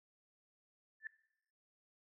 sine tone with exponential growth, 1760 Hz, A6, in tune, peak -37 dBFS, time 1-1.07 s, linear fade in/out 2 ms, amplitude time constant 15 ms, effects noise-tail reverb RT60 0.8 s tail -19 dB re dry

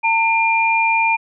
sine tone pair together, 900 / 2399 Hz, A5 / D7, +39 / +36 cents, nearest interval octave + perfect fourth, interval 1697 cents, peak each -16 dBFS, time 0.03-1.17 s, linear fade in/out 20 ms, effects none

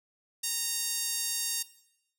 5% pulse tone with high-pass filter, 927 Hz, A#5, 10 cents flat, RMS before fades -32 dBFS, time 0.43-1.63 s, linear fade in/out 10 ms, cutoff 3400 Hz, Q 0.58, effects noise-tail reverb RT60 0.8 s tail -17 dB re dry

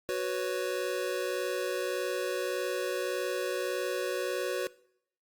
square chord, F# suspended fourth, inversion none, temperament just, 370 / 493.3 / 555 Hz, F#4 / B4 / C#5, 0 / -2 / +2 cents, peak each -34 / -35 / -36 dBFS, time 0.09-4.67 s, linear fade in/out 0 ms, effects noise-tail reverb RT60 0.7 s tail -21 dB re dry + Opus 48 kbps

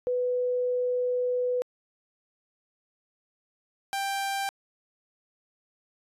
sine / sawtooth tone pair in turn, 496.3 / 787.8 Hz, B4 / G5, +8 / +8 cents, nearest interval minor sixth, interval 800 cents, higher second, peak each -24 dBFS, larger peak neither, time 0.07-1.62 / 3.93-4.49 s, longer first, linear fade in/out 0 ms, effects resampled to 32000 Hz

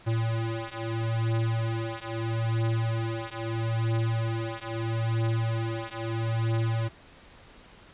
square beating tone pair, 113 / 113.77 Hz, A2 / A#2, +47 / -42 cents, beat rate 0.77 Hz, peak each -30 dBFS, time 0.06-6.89 s, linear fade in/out 20 ms, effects pink hiss -52 dBFS RMS until 7.93 s + resampled to 8000 Hz

